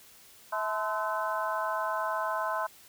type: harmonic tone with a mistuned harmonic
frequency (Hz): 216.3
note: A3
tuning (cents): -29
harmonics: 3 / 4 / 5 / 6 / 7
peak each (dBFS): -34 / -36 / -32 / -38 / -37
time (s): 0.52-2.67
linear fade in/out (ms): 10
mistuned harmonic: 5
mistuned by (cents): -79
effects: white hiss -55 dBFS RMS until 2.88 s